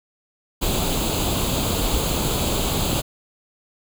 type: noise with comb filter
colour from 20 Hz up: pink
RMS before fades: -22 dBFS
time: 0.61-3.02 s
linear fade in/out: 20 ms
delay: 0.27 ms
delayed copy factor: +0.7
effects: none